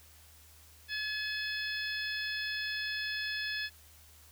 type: harmonic tone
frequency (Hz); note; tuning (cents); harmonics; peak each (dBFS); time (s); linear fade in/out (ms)
855; A5; -50; 2 / 3 / 4 / 5 / 6; -36 / -41 / -41 / -44 / -42; 0.88-3.7; 50
effects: added 77 Hz sine -59 dBFS peak until 4.31 s + white hiss -59 dBFS RMS until 4.31 s